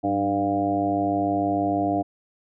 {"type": "harmonic tone with a mistuned harmonic", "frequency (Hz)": 100, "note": "G2", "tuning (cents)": 35, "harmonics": [1, 2, 3, 4, 5, 6, 7, 8], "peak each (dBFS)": [-34, -34, -24, -35, -34, -32, -24, -36], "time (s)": [0.03, 2.03], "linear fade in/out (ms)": 20, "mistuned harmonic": 2, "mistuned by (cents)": -56, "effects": []}